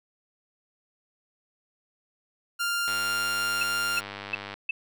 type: tone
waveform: sawtooth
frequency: 1396.9 Hz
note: F6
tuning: in tune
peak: -22 dBFS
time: 2.59-4.01 s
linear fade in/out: 20 ms
type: click train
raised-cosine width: 0.3 ms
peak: -20 dBFS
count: 167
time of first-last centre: 2.88-4.54 s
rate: 100 Hz
type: tone bursts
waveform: sine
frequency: 2639 Hz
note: E7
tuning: 1 cent sharp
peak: -23 dBFS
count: 4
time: 3.61-4.71 s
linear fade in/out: 5 ms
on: 20 ms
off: 340 ms
effects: none